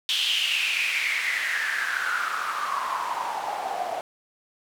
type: noise with band-pass filter sweep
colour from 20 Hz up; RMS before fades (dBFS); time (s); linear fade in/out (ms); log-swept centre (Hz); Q
white; -27; 0.09-4.01; 0; 3300 to 670; 7
effects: none